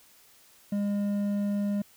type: tone with hard clipping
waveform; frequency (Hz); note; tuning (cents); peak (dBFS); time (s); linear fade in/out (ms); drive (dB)
triangle; 203.2; G#3; -38; -27; 0.72-1.82; 5; 9
effects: white hiss -58 dBFS RMS until 1.96 s